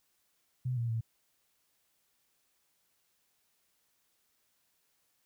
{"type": "tone with pitch steps", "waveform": "sine", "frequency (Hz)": [126.4, 117.4, 113.4], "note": ["B2", "A#2", "A#2"], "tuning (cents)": [41, 13, -47], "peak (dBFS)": -30, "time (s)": [0.65, 1.01], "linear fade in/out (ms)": 10, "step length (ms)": 120, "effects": ["white hiss -75 dBFS RMS until 5.25 s"]}